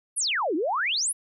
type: exponential two-way sweep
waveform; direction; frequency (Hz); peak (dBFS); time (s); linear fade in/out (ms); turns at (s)
sine; down then up; 11550 to 290 to 11550; -23; 0.16-1.13; 20; 0.55
effects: none